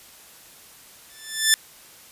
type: tone with exponential growth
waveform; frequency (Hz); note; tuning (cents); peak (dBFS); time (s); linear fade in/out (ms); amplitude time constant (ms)
10% pulse; 1760; A6; 0; -3; 1.1-1.54; 0; 94
effects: white hiss -48 dBFS RMS until 2.11 s + resampled to 32000 Hz